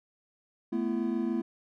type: chord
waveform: triangle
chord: A suspended second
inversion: none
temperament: equal with one note detuned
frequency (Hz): 220 / 246.9 / 336.9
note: A3 / B3 / E4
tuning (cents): 0 / 0 / +38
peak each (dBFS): -30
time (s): 0.72-1.42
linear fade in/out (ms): 10
effects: none